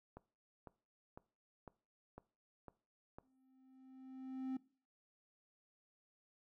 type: click train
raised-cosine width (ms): 1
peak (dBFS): -37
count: 7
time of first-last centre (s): 0.17-3.185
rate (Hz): 1.99
type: tone with exponential growth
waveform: triangle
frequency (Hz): 261.6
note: C4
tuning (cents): 0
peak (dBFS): -35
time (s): 3.23-4.57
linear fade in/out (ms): 5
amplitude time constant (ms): 290
effects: noise-tail reverb RT60 0.4 s tail -20 dB re dry